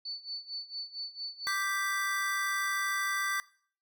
sine tone with tremolo, 4488 Hz, C#8, 21 cents sharp, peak -34 dBFS, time 0.05-1.63 s, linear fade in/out 5 ms, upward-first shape sine, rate 4.4 Hz, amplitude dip 90%
square chord, G major, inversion second, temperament equal, 1174.7 / 1568 / 1975.5 Hz, D6 / G6 / B6, 0 / 0 / 0 cents, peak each -35 dBFS, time 1.47-3.4 s, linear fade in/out 0 ms
effects noise-tail reverb RT60 0.5 s tail -21 dB re dry

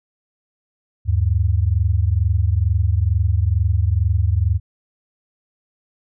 sine tone pair together, 77.78 / 100 Hz, D#2 / G2, 0 / +35 cents, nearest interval major third, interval 435 cents, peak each -17 dBFS, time 1.05-4.6 s, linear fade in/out 50 ms, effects none

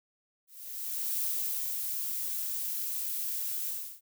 violet noise with ADSR envelope, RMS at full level -31 dBFS, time 0.47-4.01 s, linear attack 730 ms, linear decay 510 ms, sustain -3 dB, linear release 340 ms, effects none

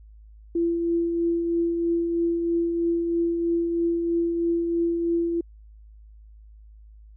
sine tone with tremolo, 338.4 Hz, E4, 45 cents sharp, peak -19 dBFS, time 0.55-5.41 s, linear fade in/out 5 ms, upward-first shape triangle, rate 3.1 Hz, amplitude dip 40%, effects added 53 Hz sine -45 dBFS peak until 7.16 s

